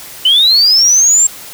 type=linear sweep; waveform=sine; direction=up; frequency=2960 to 7500 Hz; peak=-4 dBFS; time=0.25-1.27 s; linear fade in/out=5 ms; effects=tanh soft clip ceiling -2 dBFS + white hiss -31 dBFS RMS until 1.53 s